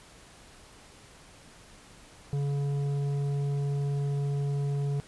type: tone with tanh clipping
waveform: sine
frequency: 141.6 Hz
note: C#3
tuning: 37 cents sharp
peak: -28 dBFS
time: 2.33-5 s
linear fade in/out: 0 ms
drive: 9 dB
effects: pink hiss -53 dBFS RMS until 5.07 s + resampled to 24000 Hz